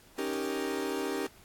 40% pulse chord, Eb dominant seventh, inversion third, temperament equal, 277.2 / 311.1 / 392 / 466.2 Hz, Db4 / Eb4 / G4 / Bb4, 0 / 0 / 0 / 0 cents, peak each -36 / -37 / -34 / -37 dBFS, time 0.18-1.27 s, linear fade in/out 5 ms, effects pink hiss -58 dBFS RMS until 1.44 s + AAC 64 kbps

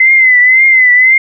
sine tone with vibrato, 2043 Hz, C7, 42 cents flat, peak -3 dBFS, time 0-1.18 s, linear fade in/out 5 ms, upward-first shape triangle, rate 1.9 Hz, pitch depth 76 cents each way, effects none

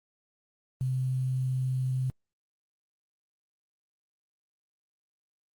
sine tone with quantisation, 129.5 Hz, C3, 17 cents flat, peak -26 dBFS, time 0.81-2.1 s, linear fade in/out 0 ms, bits 9, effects Opus 24 kbps

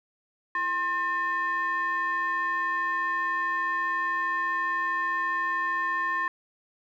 triangle ring-modulated tone, 366.9 Hz, F#4, 15 cents flat, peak -20 dBFS, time 0.55-6.28 s, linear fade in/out 2 ms, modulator 1430 Hz, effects none

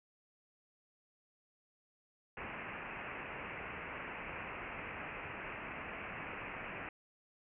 white low-pass noise, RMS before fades -45 dBFS, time 2.37-6.89 s, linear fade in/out 2 ms, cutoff 2700 Hz, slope 96 dB/octave, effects none

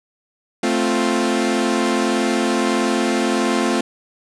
sawtooth chord, F major, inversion first, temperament equal, 220 / 261.6 / 349.2 Hz, A3 / C4 / F4, 0 / 0 / 0 cents, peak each -17 dBFS, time 0.63-3.81 s, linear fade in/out 5 ms, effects resampled to 22050 Hz + 7-bit

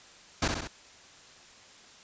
pink noise with echo, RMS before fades -26 dBFS, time 0.42-0.48 s, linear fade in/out 5 ms, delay 65 ms, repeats 3, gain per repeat -4 dB, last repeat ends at 0.675 s, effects white hiss -53 dBFS RMS until 2.03 s + resampled to 16000 Hz

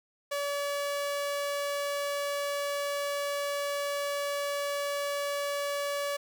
sawtooth tone, 571 Hz, D5, 49 cents flat, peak -26 dBFS, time 0.31-6.17 s, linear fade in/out 10 ms, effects none

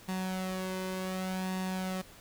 sawtooth tone with flanger, 186.7 Hz, F#3, 16 cents sharp, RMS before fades -35 dBFS, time 0.08-2.02 s, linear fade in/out 10 ms, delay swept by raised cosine 1.1 to 1.98 ms, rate 0.67 Hz, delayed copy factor +0.55, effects pink hiss -54 dBFS RMS until 2.2 s

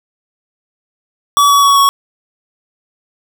square tone with pitch steps, 1142 / 1132.1 / 1122.4 / 1112.7 Hz, D6 / C#6 / C#6 / C#6, -49 / +36 / +21 / +6 cents, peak -7 dBFS, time 1.37-1.89 s, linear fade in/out 0 ms, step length 130 ms, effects none

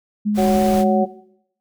sine tone with vibrato, 207.7 Hz, G#3, in tune, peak -16 dBFS, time 0.25-1.05 s, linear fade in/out 20 ms, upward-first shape square, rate 3.2 Hz, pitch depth 14 cents each way
pink noise, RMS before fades -30 dBFS, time 0.34-0.85 s, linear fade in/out 50 ms
harmonic tone, 186 Hz, F#3, 9 cents sharp, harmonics 2 / 3 / 4, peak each -20 / -20 / -20 dBFS, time 0.37-1.06 s, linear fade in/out 20 ms
effects noise-tail reverb RT60 0.7 s tail -17 dB re dry

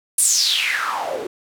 white noise with band-pass filter sweep, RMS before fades -20 dBFS, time 0.18-1.27 s, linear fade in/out 5 ms, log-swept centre 10000 to 370 Hz, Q 5.9, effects none

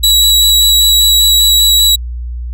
sawtooth tone with vibrato, 3900 Hz, B7, 23 cents flat, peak -3 dBFS, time 0.03-1.96 s, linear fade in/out 10 ms, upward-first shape sine, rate 5.1 Hz, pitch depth 9 cents each way, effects added 60 Hz sine -18 dBFS peak until 2.53 s

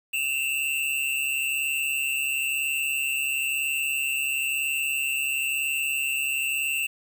square tone pair together, 2628 / 2769 Hz, E7 / F7, -6 / -15 cents, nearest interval minor second, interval 91 cents, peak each -28 dBFS, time 0.13-6.87 s, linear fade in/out 10 ms, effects 8-bit

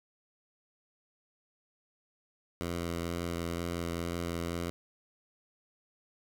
10% pulse tone with vibrato, 85.4 Hz, F2, 38 cents flat, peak -25 dBFS, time 2.61-4.7 s, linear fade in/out 0 ms, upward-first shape sine, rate 2.1 Hz, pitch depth 14 cents each way, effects none

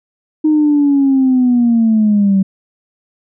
sine linear sweep, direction down, 311.1 to 190 Hz, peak -7 dBFS, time 0.44-2.43 s, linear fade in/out 10 ms, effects tanh soft clip ceiling -4 dBFS

